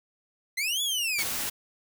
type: linear two-way sweep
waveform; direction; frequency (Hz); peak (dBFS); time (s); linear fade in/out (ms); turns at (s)
sawtooth; up then down; 2000 to 3457 to 2162; -23; 0.57-1.23; 10; 0.82
type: noise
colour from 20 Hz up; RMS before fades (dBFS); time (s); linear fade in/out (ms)
white; -31; 1.18-1.5; 10
effects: none